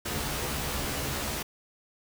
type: noise with comb filter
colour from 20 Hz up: pink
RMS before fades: -32 dBFS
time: 0.05-1.43 s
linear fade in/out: 10 ms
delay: 14 ms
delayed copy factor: +0.75
effects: none